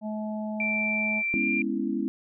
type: harmonic tone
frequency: 214.4 Hz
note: A3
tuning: 45 cents flat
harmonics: 1 / 3 / 4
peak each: -30 / -36 / -41 dBFS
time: 0.01-1.23 s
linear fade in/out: 50 ms
type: tone with pitch glide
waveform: sine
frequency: 2349 to 2380 Hz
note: D7 to D7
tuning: 0 to +22 cents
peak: -25 dBFS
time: 0.6-1.62 s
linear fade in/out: 2 ms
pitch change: +22 cents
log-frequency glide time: 1.28-1.43 s
type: chord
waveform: sine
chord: C# minor seventh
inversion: second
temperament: equal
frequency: 207.7 / 246.9 / 277.2 / 329.6 Hz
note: G#3 / B3 / C#4 / E4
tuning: 0 / 0 / 0 / 0 cents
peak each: -31 dBFS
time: 1.34-2.08 s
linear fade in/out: 0 ms
effects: none